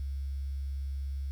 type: tone with quantisation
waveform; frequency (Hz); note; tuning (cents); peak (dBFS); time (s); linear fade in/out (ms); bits
sine; 68.5; C#2; -20; -32; 0-1.31; 0; 10
effects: none